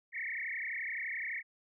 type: tone with frequency modulation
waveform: sine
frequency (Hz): 2033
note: B6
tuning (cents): +50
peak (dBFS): -35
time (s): 0.12-1.43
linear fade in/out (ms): 50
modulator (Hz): 31.7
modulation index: 7.4
effects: none